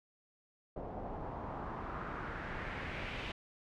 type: noise with low-pass filter sweep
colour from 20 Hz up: pink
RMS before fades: -42 dBFS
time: 0.76-3.32 s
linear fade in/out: 5 ms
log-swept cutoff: 640 to 2800 Hz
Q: 2.2
effects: none